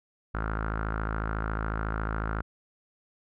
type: tone with low-pass filter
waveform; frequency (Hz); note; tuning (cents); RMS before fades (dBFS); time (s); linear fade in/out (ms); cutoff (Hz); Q
sawtooth; 54; A1; -32; -31; 0.34-2.42; 10; 1400; 6.4
effects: none